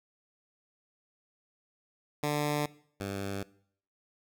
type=tone pair in turn; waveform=10% pulse; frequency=147.9 / 98.71 Hz; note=D3 / G2; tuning=+13 / +13 cents; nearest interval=perfect fifth; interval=700 cents; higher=first; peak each=-20 / -26 dBFS; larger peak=first; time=2.23-2.66 / 3-3.43 s; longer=neither; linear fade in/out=5 ms; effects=noise-tail reverb RT60 0.6 s tail -20 dB re dry